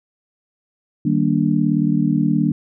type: chord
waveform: sine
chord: Eb major seventh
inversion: none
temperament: just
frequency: 155.56 / 194.45 / 233.3 / 291.7 Hz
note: Eb3 / G3 / Bb3 / D4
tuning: 0 / -14 / +2 / -12 cents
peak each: -20 dBFS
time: 1.05-2.52 s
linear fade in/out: 5 ms
effects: none